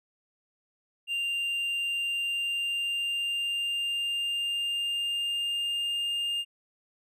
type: tone with pitch glide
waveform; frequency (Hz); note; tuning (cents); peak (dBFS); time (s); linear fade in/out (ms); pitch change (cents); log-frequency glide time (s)
triangle; 2789 to 2812; F7 to F7; -3 to +11; -26; 1.07-6.45; 50; +14; 2.07-6.14
effects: none